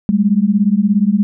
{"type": "beating tone pair", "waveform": "sine", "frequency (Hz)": [196, 213], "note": ["G3", "G#3"], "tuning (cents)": [0, 44], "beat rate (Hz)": 17, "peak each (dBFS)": -13, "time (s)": [0.09, 1.23], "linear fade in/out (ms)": 0, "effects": []}